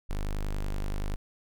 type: tone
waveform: square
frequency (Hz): 25.26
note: G#0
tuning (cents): -47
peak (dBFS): -29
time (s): 0.09-1.16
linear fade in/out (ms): 10
effects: none